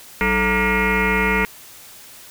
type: tone with frequency modulation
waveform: sine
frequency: 1174.7 Hz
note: D6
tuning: in tune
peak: -15 dBFS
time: 0.21-1.45 s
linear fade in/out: 0 ms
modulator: 246 Hz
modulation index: 5
effects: white hiss -42 dBFS RMS until 2.3 s